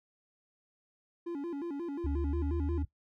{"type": "tone with vibrato", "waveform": "triangle", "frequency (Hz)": 311.1, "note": "D#4", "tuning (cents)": 0, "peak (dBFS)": -32, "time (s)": [1.26, 2.83], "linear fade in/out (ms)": 10, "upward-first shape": "square", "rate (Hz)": 5.6, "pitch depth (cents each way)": 170}
{"type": "tone with pitch glide", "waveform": "sine", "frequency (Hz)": [72.5, 77.26], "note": ["D2", "D#2"], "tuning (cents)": [-22, -12], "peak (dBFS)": -31, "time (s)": [2.04, 2.85], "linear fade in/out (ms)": 5, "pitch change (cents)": 110, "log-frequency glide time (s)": [2.18, 2.59]}
{"effects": ["noise-tail reverb RT60 0.1 s tail -17 dB re dry"]}